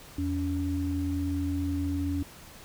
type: tone pair together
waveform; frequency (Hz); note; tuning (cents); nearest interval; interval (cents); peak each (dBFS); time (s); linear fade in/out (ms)
sine; 84.26 / 283.4; E2 / C#4; +38 / +38; octave + major sixth; 2100; -30 / -29; 0.18-2.23; 5
effects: pink hiss -49 dBFS RMS until 2.64 s